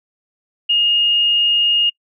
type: tone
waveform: sine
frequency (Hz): 2848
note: F7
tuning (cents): +33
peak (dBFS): -12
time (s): 0.69-1.9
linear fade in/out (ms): 10
effects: noise-tail reverb RT60 0.1 s tail -24 dB re dry